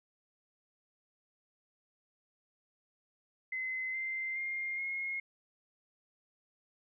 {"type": "tone with pitch steps", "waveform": "sine", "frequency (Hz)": [2048, 2083, 2118, 2154], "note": ["C7", "C7", "C7", "C7"], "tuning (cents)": [-38, -8, 21, 50], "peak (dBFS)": -34, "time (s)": [3.52, 5.2], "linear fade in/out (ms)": 5, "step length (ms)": 420, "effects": []}